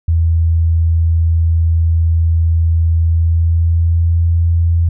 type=tone with pitch glide; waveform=sine; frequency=82.41 to 84.09 Hz; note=E2 to E2; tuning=0 to +35 cents; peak=-9 dBFS; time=0.08-4.89 s; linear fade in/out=5 ms; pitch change=+35 cents; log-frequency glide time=3.02-4.21 s; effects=none